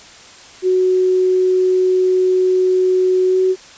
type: tone with pitch glide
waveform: sine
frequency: 370 to 373.9 Hz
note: F#4 to F#4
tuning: 0 to +18 cents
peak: -11 dBFS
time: 0.62-3.56 s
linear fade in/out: 50 ms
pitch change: +18 cents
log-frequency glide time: 3.27-3.39 s
effects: white hiss -40 dBFS RMS until 3.77 s + resampled to 16000 Hz